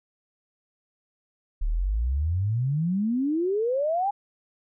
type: exponential sweep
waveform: sine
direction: up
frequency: 34.75 to 830.6 Hz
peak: -22 dBFS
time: 1.61-4.11 s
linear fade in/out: 10 ms
effects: none